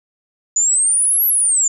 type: exponential two-way sweep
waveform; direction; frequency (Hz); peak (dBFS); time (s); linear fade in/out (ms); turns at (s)
sine; up then down; 6900 to 11860 to 7010; -12; 0.56-1.68; 5; 1.26
effects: none